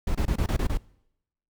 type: noise bursts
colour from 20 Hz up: brown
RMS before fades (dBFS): -24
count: 7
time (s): 0.07-0.774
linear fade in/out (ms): 5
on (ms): 80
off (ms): 24
effects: noise-tail reverb RT60 0.8 s tail -23 dB re dry